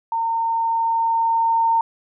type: tone with level ramp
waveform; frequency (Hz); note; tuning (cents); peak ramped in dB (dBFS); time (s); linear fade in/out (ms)
sine; 913; A#5; -36; -19 to -14; 0.12-1.81; 2
effects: none